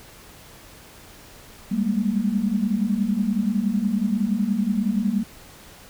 sine tone cluster, 195.3 / 206 / 232 Hz, G3 / G#3 / A#3, -6 / -14 / -8 cents, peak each -24 dBFS, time 1.71-5.24 s, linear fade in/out 10 ms, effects pink hiss -46 dBFS RMS until 5.89 s

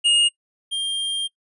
square tone pair in turn, 2849 / 3198 Hz, F7 / G7, +34 / +34 cents, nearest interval major second, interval 200 cents, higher second, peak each -15 / -22 dBFS, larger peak first, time 0.04-0.29 / 0.71-1.28 s, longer second, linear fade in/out 20 ms, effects noise-tail reverb RT60 0.1 s tail -21 dB re dry + resampled to 24000 Hz

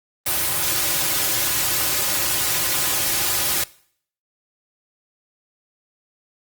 white noise with comb filter, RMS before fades -21 dBFS, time 0.26-3.64 s, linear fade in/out 5 ms, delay 4.4 ms, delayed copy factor -1, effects noise-tail reverb RT60 0.6 s tail -21 dB re dry + Opus 32 kbps

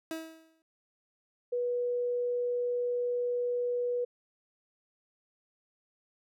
30% pulse tone with exponential decay, 322.4 Hz, E4, 38 cents flat, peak -30 dBFS, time 0.11-0.62 s, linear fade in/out 1 ms, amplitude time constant 110 ms
sine tone, 487.6 Hz, B4, 22 cents flat, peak -28 dBFS, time 1.52-4.05 s, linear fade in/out 10 ms
effects none

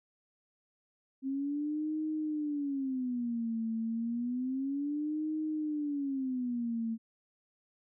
sine tone with vibrato, 264.3 Hz, C4, 18 cents sharp, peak -31 dBFS, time 1.22-6.98 s, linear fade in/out 50 ms, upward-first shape sine, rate 0.3 Hz, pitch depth 280 cents each way, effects none

